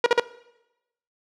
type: tone bursts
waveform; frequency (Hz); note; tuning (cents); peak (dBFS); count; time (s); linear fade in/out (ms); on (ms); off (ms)
sawtooth; 477.4; A#4; +41; -10; 3; 0.04-0.198; 2; 22; 46
effects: noise-tail reverb RT60 0.9 s tail -19 dB re dry + low-pass 4000 Hz 12 dB/octave